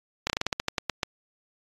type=slowing click train; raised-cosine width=0.2 ms; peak=-8 dBFS; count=12; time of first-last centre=0.27-1.032 s; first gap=28 ms; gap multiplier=1.17; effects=AAC 32 kbps